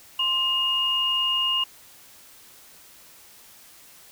sine tone pair together, 1046.5 / 2846 Hz, C6 / F7, 0 / +32 cents, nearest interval octave + perfect fourth, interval 1732 cents, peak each -30 / -21 dBFS, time 0.19-1.64 s, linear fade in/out 5 ms, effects white hiss -50 dBFS RMS until 4.11 s

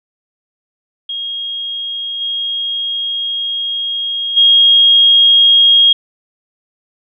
sine tone with level steps, 3263 Hz, G#7, 31 cents flat, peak -19 / -16 / -5 dBFS, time 1.09-5.93 s, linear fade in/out 5 ms, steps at 2.2 / 4.36 s, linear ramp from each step 20 ms, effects none

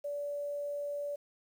sine tone with quantisation, 578 Hz, D5, 28 cents flat, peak -34 dBFS, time 0.04-1.16 s, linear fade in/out 10 ms, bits 10, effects none

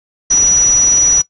sine tone in noise, 5860 Hz, F#8, 18 cents flat, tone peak -8 dBFS, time 0.3-1.22 s, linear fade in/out 10 ms, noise pink, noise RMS -26 dBFS, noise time 0.3-1.22 s, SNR +15 dB, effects noise-tail reverb RT60 0.1 s tail -17 dB re dry + resampled to 16000 Hz

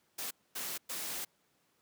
white noise bursts at uneven times, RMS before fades -39 dBFS, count 3, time 0.18-0.31 / 0.55-0.78 / 0.89-1.25 s, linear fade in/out 10 ms, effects pink hiss -73 dBFS RMS until 1.81 s + high-pass 150 Hz 12 dB/octave

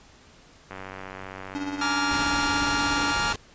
click train, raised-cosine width 0.5 ms, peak -22 dBFS, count 138, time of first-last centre 0.71-2.149 s, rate 95.2 Hz
square tone with tremolo, 287.9 Hz, D4, 34 cents flat, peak -28 dBFS, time 1.55-3.13 s, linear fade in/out 0 ms, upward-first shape sine, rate 17 Hz, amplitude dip 60%
sawtooth chord, Bb dominant seventh, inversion third, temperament just, 839.1 / 932.3 / 1165.4 / 1398.5 Hz, Ab5 / Bb5 / D6 / F6, +18 / 0 / -14 / +2 cents, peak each -27 / -28 / -28 / -22 dBFS, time 1.81-3.33 s, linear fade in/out 5 ms
pink noise, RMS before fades -32 dBFS, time 2.11-3.36 s, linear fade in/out 2 ms
effects pink hiss -53 dBFS RMS until 3.54 s + resampled to 16000 Hz

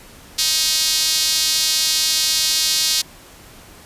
sawtooth tone with high-pass filter, 314.8 Hz, D#4, 20 cents sharp, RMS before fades -18 dBFS, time 0.38-3.02 s, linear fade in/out 10 ms, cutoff 4400 Hz, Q 2.1, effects pink hiss -43 dBFS RMS until 3.85 s + resampled to 32000 Hz

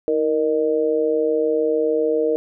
sine tone with amplitude modulation, 466.4 Hz, A#4, 1 cent sharp, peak -12 dBFS, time 0.08-2.36 s, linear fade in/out 0 ms, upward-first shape sine, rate 147 Hz, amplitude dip 95%, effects none

